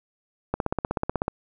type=click train; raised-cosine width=1 ms; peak=-10 dBFS; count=13; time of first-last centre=0.54-1.281 s; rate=16.2 Hz; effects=none